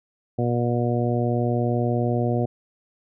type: harmonic tone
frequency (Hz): 120.2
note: B2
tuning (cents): -46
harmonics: 1 / 2 / 3 / 4 / 5 / 6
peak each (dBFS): -23 / -26 / -28 / -29 / -30 / -31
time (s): 0.38-2.46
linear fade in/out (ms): 10
effects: none